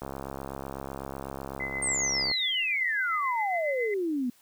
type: click train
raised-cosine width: 1 ms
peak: -22 dBFS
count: 157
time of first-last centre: 0.02-2.314 s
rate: 68 Hz
type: tone with tremolo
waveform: sine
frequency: 2041 Hz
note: C7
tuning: 44 cents flat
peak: -29 dBFS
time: 1.6-3.94 s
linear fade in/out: 2 ms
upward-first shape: triangle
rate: 7.3 Hz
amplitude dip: 65%
type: exponential sweep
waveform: sine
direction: down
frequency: 8780 to 236.6 Hz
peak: -26 dBFS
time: 1.82-4.3 s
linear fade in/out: 5 ms
effects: white hiss -61 dBFS RMS until 4.41 s